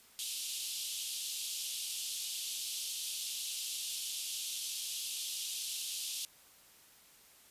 pink band-pass noise, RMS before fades -40 dBFS, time 0.19-6.25 s, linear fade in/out 0 ms, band 2900 to 13000 Hz, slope 48 dB/octave, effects white hiss -61 dBFS RMS until 7.5 s + resampled to 32000 Hz

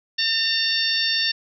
harmonic tone with a mistuned harmonic, 904 Hz, A5, 47 cents sharp, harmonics 2 / 3 / 4 / 5 / 6, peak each -27 / -27 / -25 / -24 / -26 dBFS, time 0.18-1.32 s, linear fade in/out 10 ms, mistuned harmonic 3, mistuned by +35 cents, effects none

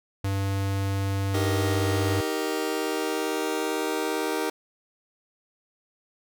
square tone, 98 Hz, G2, in tune, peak -25 dBFS, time 0.24-2.21 s, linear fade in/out 5 ms
sawtooth chord, Eb major, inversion none, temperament just, 311.1 / 388.9 / 466.7 Hz, Eb4 / G4 / Bb4, 0 / -14 / +2 cents, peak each -26 dBFS, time 1.34-4.5 s, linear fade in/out 5 ms
effects none

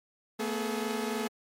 sawtooth tone cluster, 224.4 / 247.5 / 424.7 Hz, A3 / B3 / G#4, +34 / +4 / +39 cents, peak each -30 / -33 / -30 dBFS, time 0.39-1.28 s, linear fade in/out 10 ms, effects MP3 64 kbps

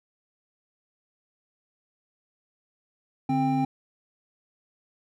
triangle tone cluster, 146.3 / 263.1 / 793 Hz, D3 / C4 / G5, -6 / +10 / +20 cents, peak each -27 / -22 / -25 dBFS, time 3.29-3.65 s, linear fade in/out 5 ms, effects none

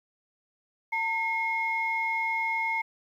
sine tone pair together, 905.6 / 2154 Hz, A5 / C7, +50 / +50 cents, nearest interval octave + minor third, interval 1500 cents, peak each -29 / -27 dBFS, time 0.92-2.82 s, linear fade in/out 10 ms, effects tanh soft clip ceiling -18 dBFS + 10-bit

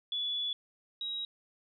sine tone pair in turn, 3426 / 3825 Hz, A7 / A#7, -47 / +44 cents, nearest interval major second, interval 191 cents, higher second, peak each -31 / -34 dBFS, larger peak first, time 0.12-0.53 / 1.01-1.25 s, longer first, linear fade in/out 2 ms, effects none

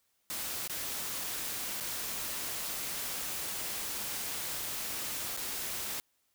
white noise with dropouts, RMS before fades -37 dBFS, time 0.3-6 s, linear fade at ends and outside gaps 0 ms, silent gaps 0.676-0.697 / 1.801-1.807 / 5.366-5.373 s, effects white hiss -75 dBFS RMS until 6.34 s

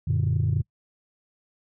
sine chord, Gb augmented, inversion none, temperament equal, 92.5 / 116.54 / 146.83 Hz, Gb2 / Bb2 / D3, 0 / 0 / 0 cents, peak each -24 dBFS, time 0.07-0.62 s, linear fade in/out 10 ms, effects noise-tail reverb RT60 0.1 s tail -25 dB re dry + tanh soft clip ceiling -15 dBFS

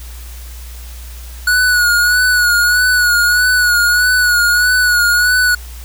square tone with vibrato, 1461 Hz, F#6, 22 cents flat, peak -10 dBFS, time 1.47-5.55 s, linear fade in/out 5 ms, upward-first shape sine, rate 1.6 Hz, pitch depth 40 cents each way, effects added 60 Hz sine -28 dBFS peak until 5.84 s + white hiss -38 dBFS RMS until 5.84 s

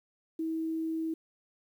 sine tone with quantisation, 322.6 Hz, E4, 37 cents flat, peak -30 dBFS, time 0.39-1.14 s, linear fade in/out 5 ms, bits 10, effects none

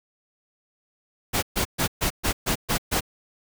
pink noise bursts, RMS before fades -23 dBFS, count 8, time 1.33-3.008 s, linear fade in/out 20 ms, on 96 ms, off 130 ms, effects none

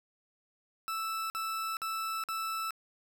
40% pulse tone bursts, 1318.5 Hz, E6, in tune, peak -32 dBFS, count 4, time 0.88-2.707 s, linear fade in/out 0 ms, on 420 ms, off 49 ms, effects none

